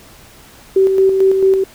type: tone with tremolo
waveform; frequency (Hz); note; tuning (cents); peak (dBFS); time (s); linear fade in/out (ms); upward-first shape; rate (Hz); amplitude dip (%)
sine; 384.1; G4; -35; -7; 0.76-1.64; 5; square; 4.5; 40
effects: pink hiss -42 dBFS RMS until 1.74 s